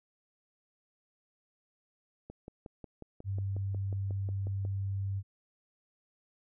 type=click train; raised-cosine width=2 ms; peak=-31 dBFS; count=14; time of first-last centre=2.3-4.651 s; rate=5.53 Hz
type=tone; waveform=sine; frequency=98 Hz; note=G2; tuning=in tune; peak=-31 dBFS; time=3.24-5.23 s; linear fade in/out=50 ms
effects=none